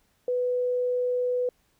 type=tone; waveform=sine; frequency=495.9 Hz; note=B4; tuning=7 cents sharp; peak=-23 dBFS; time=0.28-1.49 s; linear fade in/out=2 ms; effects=pink hiss -68 dBFS RMS until 1.79 s